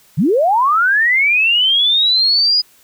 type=linear sweep; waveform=sine; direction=up; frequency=120.5 to 4978 Hz; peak=-10 dBFS; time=0.17-2.62 s; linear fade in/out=20 ms; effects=white hiss -50 dBFS RMS until 2.83 s